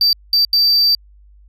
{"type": "tone bursts at uneven times", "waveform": "triangle", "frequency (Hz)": 4656, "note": "D8", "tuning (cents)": -16, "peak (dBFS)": -9, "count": 3, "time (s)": [[0.01, 0.13], [0.33, 0.45], [0.53, 0.95]], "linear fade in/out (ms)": 2, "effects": ["added 50 Hz sine -43 dBFS peak until 1.48 s"]}